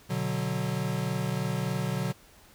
square chord, B minor, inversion none, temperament equal, 123.47 / 146.83 / 185 Hz, B2 / D3 / F#3, 0 / 0 / 0 cents, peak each -33 dBFS, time 0.09-2.13 s, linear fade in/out 20 ms, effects pink hiss -56 dBFS RMS until 2.54 s

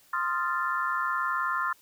sine chord, F dominant seventh, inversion second, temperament equal with one note detuned, 1046.5 / 1244.5 / 1383.3 / 1760 Hz, C6 / Eb6 / F6 / A6, 0 / 0 / -17 / 0 cents, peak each -30 / -33 / -30 / -34 dBFS, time 0.13-1.73 s, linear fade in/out 5 ms, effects white hiss -60 dBFS RMS until 1.81 s

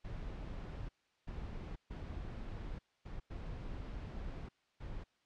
brown noise bursts at uneven times, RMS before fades -44 dBFS, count 6, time 0.04-0.89 / 1.27-1.76 / 1.9-2.79 / 3.05-3.2 / 3.3-4.49 / 4.8-5.04 s, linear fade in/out 10 ms, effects white hiss -75 dBFS RMS until 5.25 s + low-pass 4000 Hz 12 dB/octave

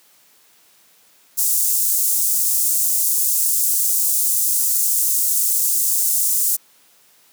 pink high-pass noise, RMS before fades -18 dBFS, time 1.37-6.57 s, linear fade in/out 20 ms, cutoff 7500 Hz, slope 24 dB/octave, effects white hiss -54 dBFS RMS until 7.32 s + high-pass 150 Hz 12 dB/octave

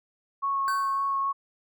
sine tone with vibrato, 1100 Hz, C#6, 14 cents flat, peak -24 dBFS, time 0.42-1.33 s, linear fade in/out 20 ms, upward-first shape sine, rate 3.6 Hz, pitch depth 10 cents each way
square tone with exponential decay, 1535 Hz, G6, 37 cents flat, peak -29 dBFS, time 0.68-1.24 s, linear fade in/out 0 ms, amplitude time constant 120 ms
effects none

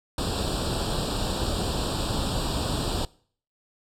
pink noise with comb filter, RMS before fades -27 dBFS, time 0.18-3.05 s, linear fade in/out 2 ms, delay 0.24 ms, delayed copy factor +0.95, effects noise-tail reverb RT60 0.5 s tail -22 dB re dry + low-pass 8000 Hz 12 dB/octave

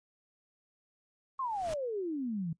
pink noise with exponential growth, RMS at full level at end -40 dBFS, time 1.38-1.74 s, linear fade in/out 5 ms, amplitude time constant 77 ms
sine exponential sweep, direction down, 1100 to 155.56 Hz, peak -32 dBFS, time 1.39-2.53 s, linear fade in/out 5 ms
effects noise-tail reverb RT60 0.1 s tail -20 dB re dry + resampled to 22050 Hz

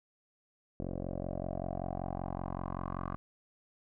10% pulse tone with low-pass filter sweep, 45.22 Hz, F#1, 39 cents flat, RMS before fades -38 dBFS, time 0.8-3.16 s, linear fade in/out 0 ms, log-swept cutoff 480 to 1200 Hz, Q 4.3, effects none

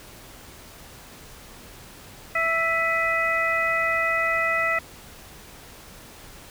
harmonic tone with a mistuned harmonic, 660 Hz, E5, 2 cents sharp, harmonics 1 / 2 / 3 / 4, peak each -28 / -26 / -23 / -30 dBFS, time 2.35-4.79 s, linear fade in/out 5 ms, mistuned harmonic 4, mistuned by -79 cents, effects pink hiss -45 dBFS RMS until 6.5 s

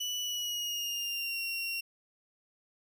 30% pulse tone with pitch glide, 2960 to 2746 Hz, F#7 to F7, 0 to -30 cents, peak -30 dBFS, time 0-1.81 s, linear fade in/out 10 ms, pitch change -130 cents, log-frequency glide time 0.21-1.39 s, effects none

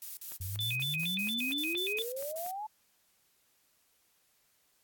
violet noise bursts, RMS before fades -41 dBFS, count 13, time 0.02-2.51 s, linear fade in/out 0 ms, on 150 ms, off 45 ms
click train, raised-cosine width 0.3 ms, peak -34 dBFS, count 10, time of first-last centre 0.32-2.463 s, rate 4.2 Hz
sine exponential sweep, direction up, 88 to 880 Hz, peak -36 dBFS, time 0.4-2.67 s, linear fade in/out 10 ms
sine tone with vibrato, 2969 Hz, F#7, 5 cents sharp, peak -32 dBFS, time 0.59-2.02 s, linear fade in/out 0 ms, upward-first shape square, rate 4.3 Hz, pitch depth 290 cents each way
effects white hiss -71 dBFS RMS until 4.83 s + AAC 64 kbps

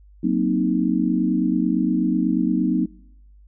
sine chord, C half-diminished seventh, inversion second, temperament equal, 185 / 233.1 / 261.6 / 311.1 Hz, Gb3 / Bb3 / C4 / Eb4, 0 / 0 / 0 / 0 cents, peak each -23 dBFS, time 0.23-2.86 s, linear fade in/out 10 ms, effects noise-tail reverb RT60 0.9 s tail -26 dB re dry + added 50 Hz sine -46 dBFS peak until 3.47 s

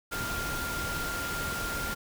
sine tone in noise, 1396.9 Hz, F6, in tune, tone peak -34 dBFS, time 0.11-1.95 s, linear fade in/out 20 ms, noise pink, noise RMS -35 dBFS, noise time 0.11-1.95 s, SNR -2 dB, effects none

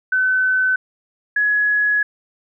sine tone pair in turn, 1516 / 1682.4 Hz, F#6 / G#6, +42 / +22 cents, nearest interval major second, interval 180 cents, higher second, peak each -14 / -14 dBFS, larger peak neither, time 0.12-0.76 / 1.36-2.03 s, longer second, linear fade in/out 5 ms, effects none

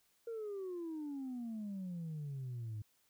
sine exponential sweep, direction down, 470 to 103.83 Hz, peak -38 dBFS, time 0.27-2.82 s, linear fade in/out 5 ms, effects tanh soft clip ceiling -38 dBFS + white hiss -74 dBFS RMS until 3.09 s

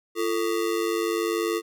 square ring-modulated tone, 392.9 Hz, G4, 4 cents sharp, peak -21 dBFS, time 0.15-1.62 s, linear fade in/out 50 ms, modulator 50.2 Hz, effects none

